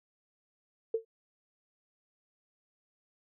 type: tone with exponential decay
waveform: sine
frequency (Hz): 449.9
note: A4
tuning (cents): +39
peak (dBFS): -23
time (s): 0.94-1.05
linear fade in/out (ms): 5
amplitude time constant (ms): 22
effects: none